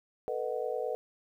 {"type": "chord", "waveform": "sine", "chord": "B dominant seventh", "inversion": "third", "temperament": "just", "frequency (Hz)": [444.5, 493.9, 617.4, 740.8], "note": ["A4", "B4", "D#5", "F#5"], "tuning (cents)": [18, 0, -14, 2], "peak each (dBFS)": [-36, -34, -38, -40], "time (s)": [0.28, 0.95], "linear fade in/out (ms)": 0, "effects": ["11-bit"]}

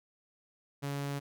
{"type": "tone", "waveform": "sawtooth", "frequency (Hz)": 141.3, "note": "C#3", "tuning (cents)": 34, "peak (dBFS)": -30, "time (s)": [0.82, 1.2], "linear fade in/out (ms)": 20, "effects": []}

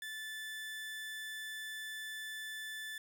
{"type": "tone", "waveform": "30% pulse", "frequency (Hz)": 1750, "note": "A6", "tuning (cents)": -10, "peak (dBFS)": -39, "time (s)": [0.02, 2.98], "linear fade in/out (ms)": 2, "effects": ["11-bit"]}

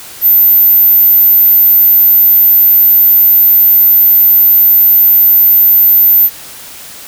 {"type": "tone", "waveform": "sine", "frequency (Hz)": 14190, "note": "A9", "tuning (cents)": 13, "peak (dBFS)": -3, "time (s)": [0.21, 6.3], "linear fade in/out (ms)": 50, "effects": ["white hiss -30 dBFS RMS until 7.07 s"]}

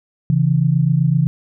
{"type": "tone pair together", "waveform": "sine", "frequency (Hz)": [136.04, 163.9], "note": ["C#3", "E3"], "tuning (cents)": [-32, -10], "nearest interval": "minor third", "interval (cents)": 322, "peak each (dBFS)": -15, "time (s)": [0.3, 1.27], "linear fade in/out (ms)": 0, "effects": []}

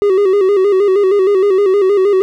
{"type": "tone with vibrato", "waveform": "triangle", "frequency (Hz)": 392, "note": "G4", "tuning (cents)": 0, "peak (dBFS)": -6, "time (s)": [0.02, 2.22], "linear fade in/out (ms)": 0, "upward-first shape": "square", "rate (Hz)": 6.4, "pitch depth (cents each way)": 71, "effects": []}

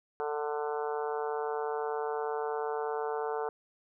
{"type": "harmonic tone", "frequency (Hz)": 148.6, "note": "D3", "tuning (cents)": 21, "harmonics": [3, 4, 5, 6, 7, 8, 9, 10], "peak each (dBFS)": [-33, -45, -38, -39, -44, -45, -45, -47], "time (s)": [0.2, 3.49], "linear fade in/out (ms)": 0, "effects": []}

